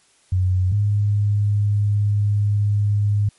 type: tone pair in turn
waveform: sine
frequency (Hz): 92.5 / 103.07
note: F#2 / G#2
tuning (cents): 0 / -13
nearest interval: major second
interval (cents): 187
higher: second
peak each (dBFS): -15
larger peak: neither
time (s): 0.32-0.72 / 0.72-3.29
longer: second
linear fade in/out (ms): 5
effects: white hiss -57 dBFS RMS until 3.38 s + MP3 48 kbps